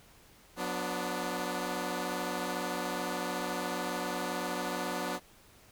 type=chord; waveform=10% pulse; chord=B minor; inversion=second; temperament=equal with one note detuned; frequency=181.71 / 246.9 / 293.7 Hz; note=F#3 / B3 / D4; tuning=-31 / 0 / 0 cents; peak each=-29 dBFS; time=0.56-5.2 s; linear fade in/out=50 ms; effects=pink hiss -59 dBFS RMS until 5.71 s